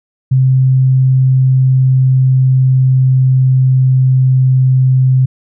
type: tone with pitch glide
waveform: sine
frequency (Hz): 130.81 to 129.98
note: C3 to C3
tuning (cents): 0 to -11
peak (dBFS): -6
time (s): 0.31-5.26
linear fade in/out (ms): 10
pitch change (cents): -11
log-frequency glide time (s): 1.07-4.59
effects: none